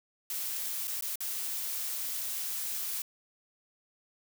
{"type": "noise with dropouts", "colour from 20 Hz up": "blue", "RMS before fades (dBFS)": -35, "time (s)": [0.3, 3.02], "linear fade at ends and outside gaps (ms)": 2, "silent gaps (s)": [[0.873, 0.878], [1.01, 1.023], [1.157, 1.205]], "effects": []}